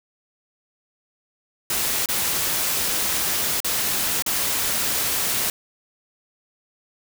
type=noise with dropouts; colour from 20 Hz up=white; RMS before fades=-23 dBFS; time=1.7-5.5 s; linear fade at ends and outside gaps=2 ms; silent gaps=2.059-2.087 / 3.603-3.645 / 4.223-4.262 s; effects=none